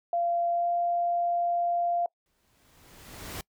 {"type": "tone with pitch glide", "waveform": "sine", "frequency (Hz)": [689, 694.2], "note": ["F5", "F5"], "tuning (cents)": [-24, -11], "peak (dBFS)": -24, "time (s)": [0.13, 2.06], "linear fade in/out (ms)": 2, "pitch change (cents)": 13, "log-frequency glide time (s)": [0.51, 0.68]}
{"type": "noise with exponential growth", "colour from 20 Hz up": "pink", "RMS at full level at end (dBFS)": -36, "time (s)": [2.26, 3.41], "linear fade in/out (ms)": 1, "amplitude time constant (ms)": 250}
{"effects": ["noise-tail reverb RT60 0.1 s tail -24 dB re dry"]}